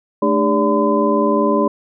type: tone cluster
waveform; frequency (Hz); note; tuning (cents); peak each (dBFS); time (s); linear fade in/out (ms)
sine; 218 / 298 / 403.1 / 575 / 1016; A3 / D4 / G4 / D5 / B5; -16 / +25 / +48 / -37 / +49; -19; 0.22-1.68; 5
effects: none